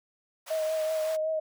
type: high-pass noise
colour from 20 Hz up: pink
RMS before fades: -43 dBFS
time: 0.46-1.17 s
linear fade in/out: 20 ms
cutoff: 540 Hz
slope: 48 dB/octave
type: tone with vibrato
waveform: sine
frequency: 630 Hz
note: D#5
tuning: 21 cents sharp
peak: -26 dBFS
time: 0.5-1.4 s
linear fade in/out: 10 ms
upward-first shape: triangle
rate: 5.3 Hz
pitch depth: 27 cents each way
effects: none